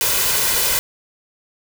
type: noise with comb filter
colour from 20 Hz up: white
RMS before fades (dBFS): -18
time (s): 0.01-0.79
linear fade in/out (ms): 0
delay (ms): 2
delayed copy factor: +0.55
effects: none